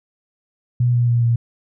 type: tone with pitch steps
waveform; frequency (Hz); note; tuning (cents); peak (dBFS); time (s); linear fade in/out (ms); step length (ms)
sine; 122.2 / 120.59 / 119 / 117.43; B2 / B2 / A#2 / A#2; -18 / -41 / +36 / +13; -13; 0.8-1.36; 5; 140
effects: none